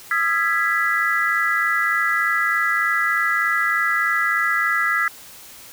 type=chord; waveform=sine; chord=E major seventh; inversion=third; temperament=equal with one note detuned; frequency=1244.5 / 1347.8 / 1661.2 / 1975.5 Hz; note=D#6 / E6 / G#6 / B6; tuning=0 / +38 / 0 / 0 cents; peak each=-26 / -23 / -22 / -21 dBFS; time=0.11-5.08 s; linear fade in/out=2 ms; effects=white hiss -42 dBFS RMS until 5.72 s